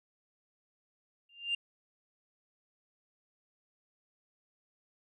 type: tone with exponential growth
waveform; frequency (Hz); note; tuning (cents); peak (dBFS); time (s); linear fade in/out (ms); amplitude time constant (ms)
sine; 2794; F7; 0; -25; 1.29-1.55; 5; 56
effects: tanh soft clip ceiling -25 dBFS